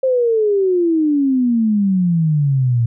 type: exponential sweep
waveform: sine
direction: down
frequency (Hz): 532 to 114.4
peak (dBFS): -12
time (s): 0.03-2.86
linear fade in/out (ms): 5
effects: none